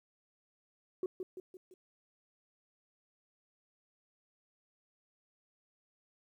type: tone with echo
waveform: sine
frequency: 370.3 Hz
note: F#4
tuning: 1 cent sharp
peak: -30 dBFS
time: 1.03-1.06 s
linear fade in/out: 2 ms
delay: 170 ms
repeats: 4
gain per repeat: -6 dB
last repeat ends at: 1.74 s
effects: tanh soft clip ceiling -29 dBFS + 12-bit